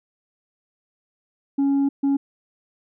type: tone bursts at uneven times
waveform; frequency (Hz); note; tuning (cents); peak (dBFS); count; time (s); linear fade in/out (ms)
sine; 277.8; C#4; +4; -14; 2; 1.58-1.89 / 2.03-2.17; 10
effects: tanh soft clip ceiling -16 dBFS